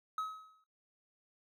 triangle tone with exponential decay, 1278 Hz, D#6, 46 cents sharp, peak -30 dBFS, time 0.18-0.64 s, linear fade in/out 2 ms, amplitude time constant 100 ms, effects noise-tail reverb RT60 0.2 s tail -21 dB re dry

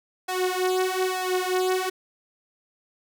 sawtooth tone with flanger, 370 Hz, F#4, in tune, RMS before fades -25 dBFS, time 0.28-1.9 s, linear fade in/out 10 ms, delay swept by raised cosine 1.5 to 5.7 ms, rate 1.1 Hz, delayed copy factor +0.95, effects none

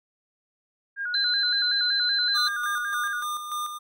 sine tone with vibrato, 1532 Hz, G6, 40 cents flat, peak -27 dBFS, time 0.96-3.24 s, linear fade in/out 50 ms, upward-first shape square, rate 5.3 Hz, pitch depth 91 cents each way
sine tone, 4058 Hz, B7, 46 cents sharp, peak -22 dBFS, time 1.14-2.48 s, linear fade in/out 2 ms
square tone with tremolo, 1208 Hz, D6, 48 cents sharp, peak -28 dBFS, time 2.34-3.79 s, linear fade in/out 20 ms, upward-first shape square, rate 3.4 Hz, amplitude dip 50%
effects none

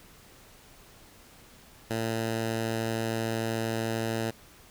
10% pulse tone, 113.1 Hz, A2, 48 cents sharp, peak -20 dBFS, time 1.9-4.31 s, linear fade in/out 10 ms, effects pink hiss -54 dBFS RMS until 4.7 s

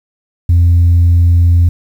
sine tone, 86 Hz, F2, 26 cents flat, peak -3 dBFS, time 0.49-1.69 s, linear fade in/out 5 ms, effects tanh soft clip ceiling -3 dBFS + 7-bit

